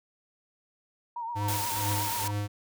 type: tone with vibrato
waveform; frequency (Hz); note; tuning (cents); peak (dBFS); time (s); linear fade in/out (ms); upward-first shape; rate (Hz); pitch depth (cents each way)
sine; 932.3; A#5; 0; -32; 1.16-2.31; 5; triangle; 8.3; 74
type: tone with tremolo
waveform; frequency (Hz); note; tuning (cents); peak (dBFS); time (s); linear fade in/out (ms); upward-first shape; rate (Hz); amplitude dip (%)
square; 103; G#2; -14; -28; 1.35-2.48; 20; triangle; 2.2; 100
type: noise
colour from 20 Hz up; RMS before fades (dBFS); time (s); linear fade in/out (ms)
white; -33; 1.48-2.28; 5
effects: none